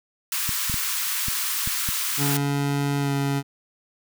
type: high-pass noise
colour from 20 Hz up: white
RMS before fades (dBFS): -26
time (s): 0.32-2.37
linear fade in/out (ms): 2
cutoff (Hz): 990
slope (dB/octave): 48
type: clicks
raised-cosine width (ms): 5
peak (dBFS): -18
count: 6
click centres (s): 0.492 / 0.698 / 0.742 / 1.284 / 1.675 / 1.889
type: tone with pitch glide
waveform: 25% pulse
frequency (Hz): 141.7 to 139.75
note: C#3 to C#3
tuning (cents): +38 to +14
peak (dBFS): -18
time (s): 2.17-3.43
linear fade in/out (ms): 50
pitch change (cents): -24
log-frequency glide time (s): 2.99-3.12
effects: none